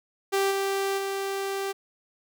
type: tone with level steps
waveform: sawtooth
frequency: 391.8 Hz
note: G4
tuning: 1 cent flat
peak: -18 / -21 / -24 dBFS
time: 0.32-1.73 s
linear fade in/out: 20 ms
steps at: 0.5 / 0.97 s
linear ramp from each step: 20 ms
effects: none